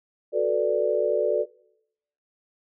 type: chord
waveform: sine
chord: B minor seventh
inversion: second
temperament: equal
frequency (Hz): 370 / 440 / 493.9 / 587.3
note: F#4 / A4 / B4 / D5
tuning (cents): 0 / 0 / 0 / 0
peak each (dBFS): -28 / -25 / -27 / -24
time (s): 0.32-1.46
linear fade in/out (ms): 50
effects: noise-tail reverb RT60 0.8 s tail -23 dB re dry